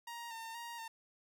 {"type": "tone with vibrato", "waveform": "sawtooth", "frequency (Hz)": 923, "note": "A#5", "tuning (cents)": -17, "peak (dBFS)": -40, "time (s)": [0.07, 0.88], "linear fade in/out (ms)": 5, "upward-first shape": "square", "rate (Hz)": 2.1, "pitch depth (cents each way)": 30, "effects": []}